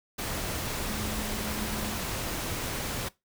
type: tone in noise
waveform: sine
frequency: 212.9 Hz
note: G#3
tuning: 43 cents sharp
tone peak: -36 dBFS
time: 0.89-1.98 s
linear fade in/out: 10 ms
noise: pink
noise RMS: -33 dBFS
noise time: 0.18-3.09 s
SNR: -6 dB
effects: noise-tail reverb RT60 0.2 s tail -20 dB re dry